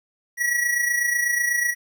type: tone with amplitude modulation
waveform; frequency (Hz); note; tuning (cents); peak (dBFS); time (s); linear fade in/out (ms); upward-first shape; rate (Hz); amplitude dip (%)
square; 1927; B6; -43; -18; 0.37-1.75; 50; sine; 28.1; 55
effects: 10-bit